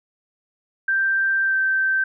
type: tone with pitch glide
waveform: sine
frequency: 1571 to 1554.8 Hz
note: G6 to G6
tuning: +3 to -15 cents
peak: -17 dBFS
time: 0.88-2.04 s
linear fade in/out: 5 ms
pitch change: -18 cents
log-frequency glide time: 1.45-1.55 s
effects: none